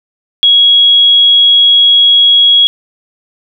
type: tone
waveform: sine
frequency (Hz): 3320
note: G#7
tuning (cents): -1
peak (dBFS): -3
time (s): 0.43-2.67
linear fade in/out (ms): 0
effects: none